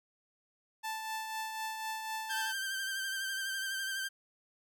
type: tone with tremolo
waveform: sawtooth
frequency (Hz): 880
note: A5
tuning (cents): 0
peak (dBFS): -31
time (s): 0.83-2.53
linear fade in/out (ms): 20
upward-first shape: triangle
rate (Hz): 4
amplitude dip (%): 45
type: tone with vibrato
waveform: sawtooth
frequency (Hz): 1568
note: G6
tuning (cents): 0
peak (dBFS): -31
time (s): 2.29-4.09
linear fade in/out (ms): 20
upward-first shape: sine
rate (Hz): 12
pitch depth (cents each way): 33
effects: none